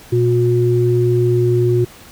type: tone pair together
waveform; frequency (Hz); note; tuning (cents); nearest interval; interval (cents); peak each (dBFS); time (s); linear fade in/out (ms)
sine; 120.1 / 359.9; B2 / F#4; -48 / -48; octave + perfect fifth; 1900; -14; 0.12-1.85; 10
effects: pink hiss -41 dBFS RMS until 2.11 s